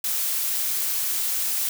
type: noise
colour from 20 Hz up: blue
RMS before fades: -25 dBFS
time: 0.04-1.69 s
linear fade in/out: 2 ms
effects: none